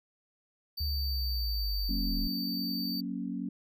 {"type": "tone", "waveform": "square", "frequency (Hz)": 4602, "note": "D8", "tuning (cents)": -36, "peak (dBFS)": -35, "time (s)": [0.77, 3.01], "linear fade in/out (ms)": 10}
{"type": "linear sweep", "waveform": "sine", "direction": "down", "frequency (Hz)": [73.42, 36.33], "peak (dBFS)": -30, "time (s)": [0.8, 2.28], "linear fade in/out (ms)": 10}
{"type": "chord", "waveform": "sine", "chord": "F# major", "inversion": "none", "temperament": "equal with one note detuned", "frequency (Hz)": [185, 234.7, 277.2], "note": ["F#3", "A#3", "C#4"], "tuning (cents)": [0, 12, 0], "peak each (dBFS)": -37, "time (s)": [1.89, 3.49], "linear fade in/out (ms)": 5}
{"effects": []}